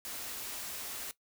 white band-stop noise, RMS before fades -41 dBFS, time 0.05-1.11 s, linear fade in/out 0 ms, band 130 to 190 Hz, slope 96 dB/octave, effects noise-tail reverb RT60 0.1 s tail -17 dB re dry

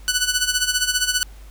10% pulse tone with tremolo, 1487 Hz, F#6, 8 cents sharp, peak -7 dBFS, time 0.08-1.23 s, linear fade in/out 0 ms, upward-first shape sine, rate 15 Hz, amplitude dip 75%, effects added 50 Hz sine -38 dBFS peak until 1.5 s + pink hiss -51 dBFS RMS until 1.5 s

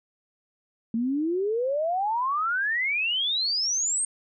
sine exponential sweep, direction up, 221.5 to 8690 Hz, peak -23 dBFS, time 0.94-4.05 s, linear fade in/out 2 ms, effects none

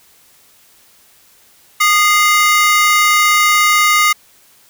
40% pulse ring-modulated tone, 1661.2 Hz, G#6, in tune, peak -5 dBFS, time 1.8-4.13 s, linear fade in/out 10 ms, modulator 433 Hz, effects white hiss -49 dBFS RMS until 4.69 s

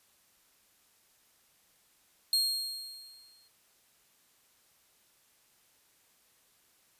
40% pulse tone with exponential decay, 4245 Hz, C8, 24 cents sharp, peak -22 dBFS, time 2.33-3.48 s, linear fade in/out 1 ms, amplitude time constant 250 ms, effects white hiss -67 dBFS RMS until 6.99 s + resampled to 32000 Hz

